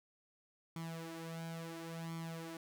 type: tone with flanger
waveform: sawtooth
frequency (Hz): 164.81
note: E3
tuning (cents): 0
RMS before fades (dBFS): -45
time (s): 0.76-2.57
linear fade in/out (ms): 2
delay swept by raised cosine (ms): 0.9 to 4.8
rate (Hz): 0.72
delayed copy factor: +0.7
effects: none